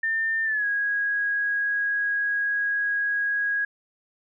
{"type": "tone with pitch glide", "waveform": "sine", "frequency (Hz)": [1800, 1650.6], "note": ["A6", "G#6"], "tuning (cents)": [39, -11], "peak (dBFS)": -22, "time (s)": [0.03, 3.65], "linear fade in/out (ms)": 5, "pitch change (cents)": -150, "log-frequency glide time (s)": [0.44, 0.66], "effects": []}